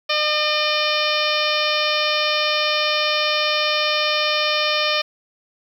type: harmonic tone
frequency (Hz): 605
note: D#5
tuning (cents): -49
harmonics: 1 / 2 / 3 / 4 / 5 / 6 / 7 / 8 / 9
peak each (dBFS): -24 / -25 / -28 / -24 / -25 / -27 / -29 / -29 / -29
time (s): 0.09-5.02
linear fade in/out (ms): 10
effects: 8-bit